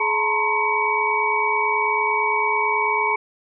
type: tone cluster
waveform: sine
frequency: 425 / 896 / 965 / 1064 / 2262 Hz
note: G#4 / A5 / B5 / C6 / C#7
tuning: +40 / +31 / -40 / +29 / +34 cents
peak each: -27 / -24 / -25 / -25 / -22 dBFS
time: 0-3.16 s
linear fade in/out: 5 ms
effects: none